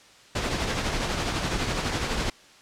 pink noise with tremolo, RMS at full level -25 dBFS, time 0.35-2.3 s, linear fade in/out 5 ms, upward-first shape triangle, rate 12 Hz, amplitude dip 45%, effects white hiss -52 dBFS RMS until 2.61 s + low-pass 6000 Hz 12 dB/octave

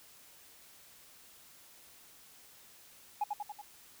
sine tone with echo, 832 Hz, G#5, 3 cents sharp, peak -27 dBFS, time 3.21-3.24 s, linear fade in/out 5 ms, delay 94 ms, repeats 4, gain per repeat -4 dB, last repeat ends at 3.616 s, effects tanh soft clip ceiling -26 dBFS + white hiss -58 dBFS RMS until 4 s

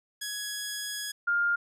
10% pulse / sine tone pair in turn, 1672 / 1406 Hz, G#6 / F6, +11 / +11 cents, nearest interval minor third, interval 300 cents, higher first, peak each -24 / -23 dBFS, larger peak second, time 0.21-1.12 / 1.27-1.56 s, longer first, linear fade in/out 10 ms, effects none

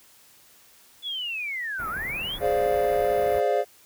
sine linear two-way sweep, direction down then up, 3479 to 1229 to 3479 Hz, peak -28 dBFS, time 1.02-2.39 s, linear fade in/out 50 ms, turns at 1.89 s
pink band-stop noise, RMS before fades -39 dBFS, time 1.78-3.41 s, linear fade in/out 20 ms, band 2400 to 10000 Hz, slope 96 dB/octave
triangle chord, D half-diminished seventh, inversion second, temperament equal, 415.3 / 523.3 / 587.3 / 698.5 Hz, Ab4 / C5 / D5 / F5, 0 / 0 / 0 / 0 cents, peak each -24 dBFS, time 2.4-3.65 s, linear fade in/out 50 ms
effects white hiss -55 dBFS RMS until 3.85 s

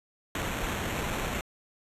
pink noise with sample-and-hold, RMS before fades -32 dBFS, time 0.35-1.41 s, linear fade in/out 2 ms, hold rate 4900 Hz, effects resampled to 32000 Hz

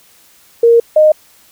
sine tone pair in turn, 466.2 / 616 Hz, A#4 / D#5, 0 / -17 cents, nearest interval perfect fourth, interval 483 cents, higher second, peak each -4 dBFS, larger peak neither, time 0.63-0.8 / 0.96-1.12 s, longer first, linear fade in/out 5 ms, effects white hiss -47 dBFS RMS until 1.51 s

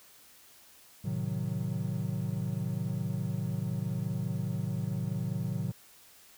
triangle chord, A diminished seventh, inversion none, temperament equal, 110 / 130.81 / 155.56 / 185 Hz, A2 / C3 / Eb3 / Gb3, 0 / 0 / 0 / 0 cents, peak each -34 dBFS, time 1.04-5.72 s, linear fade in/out 10 ms, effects white hiss -57 dBFS RMS until 6.37 s

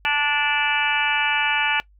harmonic tone, 292 Hz, D4, 10 cents flat, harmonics 3 / 4 / 5 / 6 / 7 / 8 / 9 / 10, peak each -25 / -33 / -27 / -26 / -36 / -25 / -26 / -28 dBFS, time 0.05-1.8 s, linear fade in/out 0 ms, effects noise-tail reverb RT60 0.1 s tail -21 dB re dry + added 50 Hz sine -51 dBFS peak until 1.99 s

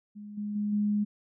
sine tone with level steps, 207.7 Hz, G#3, in tune, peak -40 / -31 / -27 / -24 dBFS, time 0.15-1.05 s, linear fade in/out 20 ms, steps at 0.37 / 0.55 / 0.72 s, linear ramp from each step 10 ms, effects none

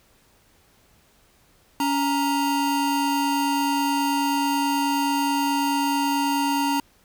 square tone pair together, 281 / 932.3 Hz, C#4 / A#5, +24 / 0 cents, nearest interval octave + major sixth, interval 2076 cents, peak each -24 dBFS, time 1.8-6.8 s, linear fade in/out 2 ms, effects pink hiss -59 dBFS RMS until 7.04 s

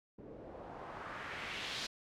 white noise with low-pass filter sweep, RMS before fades -45 dBFS, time 0.18-1.87 s, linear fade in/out 10 ms, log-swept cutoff 340 to 4500 Hz, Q 1.7, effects none

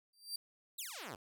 sawtooth tone with exponential growth, 4699 Hz, D8, in tune, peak -33 dBFS, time 0.13-0.36 s, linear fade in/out 5 ms, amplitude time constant 50 ms
5% pulse exponential sweep, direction down, 4186 to 87 Hz, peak -33 dBFS, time 0.78-1.16 s, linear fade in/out 10 ms
effects none

